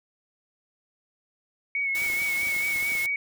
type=tone with vibrato; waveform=sine; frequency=2217 Hz; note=C#7; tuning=in tune; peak=-24 dBFS; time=1.75-3.16 s; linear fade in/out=2 ms; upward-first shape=sine; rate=4.6 Hz; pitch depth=34 cents each way
type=noise; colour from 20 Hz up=white; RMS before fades=-36 dBFS; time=1.95-3.06 s; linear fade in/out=0 ms
type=clicks; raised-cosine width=2 ms; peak=-33 dBFS; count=12; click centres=2.02 / 2.063 / 2.101 / 2.136 / 2.218 / 2.432 / 2.471 / 2.565 / 2.76 / 2.827 / 2.92 / 2.953 s
effects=none